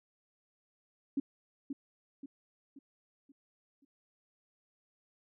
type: tone with echo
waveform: sine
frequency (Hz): 277.2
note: C#4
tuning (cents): 0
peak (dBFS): -28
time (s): 1.17-1.2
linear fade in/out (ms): 5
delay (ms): 530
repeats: 5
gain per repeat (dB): -7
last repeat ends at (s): 3.85
effects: none